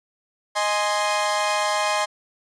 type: chord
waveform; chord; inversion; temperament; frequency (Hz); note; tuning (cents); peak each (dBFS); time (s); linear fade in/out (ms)
sawtooth; Ab major; second; equal; 622.3 / 830.6 / 1046.5; Eb5 / Ab5 / C6; 0 / 0 / 0; -21; 0.55-2.06; 20
effects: resampled to 22050 Hz